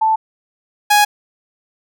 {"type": "tone pair in turn", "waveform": ["sine", "sawtooth"], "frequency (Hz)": [880, 830.6], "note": ["A5", "G#5"], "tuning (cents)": [0, 0], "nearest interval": "minor second", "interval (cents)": 100, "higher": "first", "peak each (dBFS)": [-11, -5], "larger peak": "second", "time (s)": [[0.01, 0.16], [0.9, 1.05]], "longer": "neither", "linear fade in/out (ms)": 10, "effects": []}